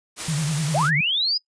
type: noise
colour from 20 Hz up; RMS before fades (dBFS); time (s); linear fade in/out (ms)
white; -29; 0.16-0.91; 50
type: tone with vibrato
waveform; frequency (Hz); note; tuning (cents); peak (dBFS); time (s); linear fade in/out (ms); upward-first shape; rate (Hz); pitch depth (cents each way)
sine; 152.3; D#3; -37; -21; 0.28-1.01; 5; sine; 10; 120
type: linear sweep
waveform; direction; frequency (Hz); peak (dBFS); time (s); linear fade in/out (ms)
sine; up; 515 to 5050; -19; 0.74-1.38; 10
effects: noise-tail reverb RT60 0.1 s tail -22 dB re dry + resampled to 22050 Hz